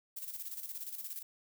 violet noise with tremolo, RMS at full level -41 dBFS, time 0.16-1.23 s, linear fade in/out 10 ms, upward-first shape square, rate 17 Hz, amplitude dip 60%, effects none

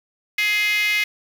5% pulse tone with high-pass filter, 419.3 Hz, G#4, 17 cents sharp, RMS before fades -20 dBFS, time 0.38-1.04 s, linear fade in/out 5 ms, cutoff 2200 Hz, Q 8.8, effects 7-bit

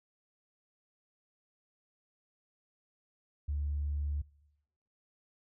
sine tone, 72.8 Hz, D2, 15 cents flat, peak -30 dBFS, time 3.48-4.22 s, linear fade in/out 10 ms, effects noise-tail reverb RT60 1.0 s tail -25 dB re dry + tanh soft clip ceiling -26 dBFS

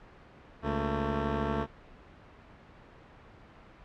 10% pulse tone pair together, 70.6 / 224.1 Hz, C#2 / A3, +32 / +32 cents, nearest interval octave + minor sixth, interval 2000 cents, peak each -23 dBFS, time 0.62-1.67 s, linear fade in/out 50 ms, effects pink hiss -53 dBFS RMS until 3.84 s + low-pass 2000 Hz 12 dB/octave

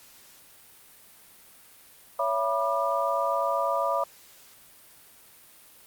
sine tone cluster, 560 / 668 / 976 / 1198 Hz, C#5 / E5 / B5 / D6, +18 / +23 / -21 / +34 cents, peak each -29 dBFS, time 2.19-4.04 s, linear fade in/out 5 ms, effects white hiss -53 dBFS RMS until 5.86 s + Opus 48 kbps

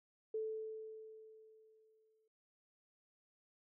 sine tone with exponential decay, 438.2 Hz, A4, 7 cents flat, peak -36 dBFS, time 0.34-2.28 s, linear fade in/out 5 ms, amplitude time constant 420 ms, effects none

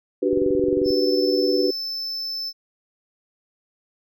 sine chord, G major seventh, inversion second, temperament equal with one note detuned, 293.7 / 372.4 / 392 / 493.9 Hz, D4 / F#4 / G4 / B4, 0 / +11 / 0 / 0 cents, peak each -24 / -22 / -24 / -23 dBFS, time 0.22-1.71 s, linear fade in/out 10 ms
click train, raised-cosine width 3 ms, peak -21 dBFS, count 14, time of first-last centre 0.33-0.905 s, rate 22.6 Hz
triangle tone, 5274 Hz, E8, in tune, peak -25 dBFS, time 0.84-2.53 s, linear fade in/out 50 ms
effects none

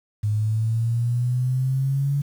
sine exponential sweep, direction up, 104.4 to 143.1 Hz, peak -19 dBFS, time 0.23-2.22 s, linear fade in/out 10 ms, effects 8-bit

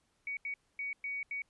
sine tone bursts at uneven times, 2250 Hz, C#7, 25 cents sharp, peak -35 dBFS, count 5, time 0.27-0.37 / 0.45-0.54 / 0.79-0.93 / 1.04-1.23 / 1.31-1.42 s, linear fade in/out 2 ms, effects pink hiss -75 dBFS RMS until 1.49 s + resampled to 24000 Hz

